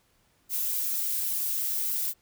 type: noise with flanger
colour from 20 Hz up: violet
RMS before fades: -29 dBFS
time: 0.49-2.14 s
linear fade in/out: 50 ms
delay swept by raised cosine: 1.1 to 2.9 ms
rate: 3.6 Hz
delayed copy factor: -0.5
effects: pink hiss -67 dBFS RMS until 2.21 s